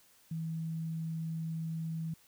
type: tone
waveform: sine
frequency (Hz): 162.1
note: E3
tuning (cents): -29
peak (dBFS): -34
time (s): 0.31-2.14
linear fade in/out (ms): 5
effects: white hiss -64 dBFS RMS until 2.27 s